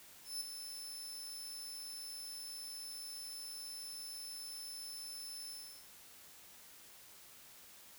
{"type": "tone with ADSR envelope", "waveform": "25% pulse", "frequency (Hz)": 5274, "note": "E8", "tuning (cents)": 0, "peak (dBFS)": -32, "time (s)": [0.24, 5.88], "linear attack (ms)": 170, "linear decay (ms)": 5, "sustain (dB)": -8, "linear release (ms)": 380, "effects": ["white hiss -58 dBFS RMS until 7.98 s"]}